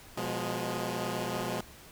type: chord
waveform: 10% pulse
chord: F diminished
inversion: second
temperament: equal with one note detuned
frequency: 123.47 / 177.56 / 207.7 Hz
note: Cb3 / F3 / Ab3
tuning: 0 / +29 / 0 cents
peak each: -28 dBFS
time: 0.17-1.61 s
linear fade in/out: 5 ms
effects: pink hiss -52 dBFS RMS until 1.91 s